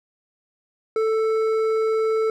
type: tone with hard clipping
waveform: triangle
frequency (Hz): 441.3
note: A4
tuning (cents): +5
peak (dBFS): -20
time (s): 0.96-2.3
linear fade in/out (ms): 2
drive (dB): 11
effects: none